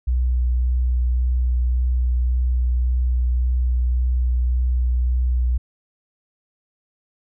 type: tone with vibrato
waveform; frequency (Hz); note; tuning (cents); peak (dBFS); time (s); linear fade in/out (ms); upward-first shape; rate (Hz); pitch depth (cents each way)
sine; 61.74; B1; 0; -16; 0.07-5.58; 10; sine; 1.8; 13
effects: none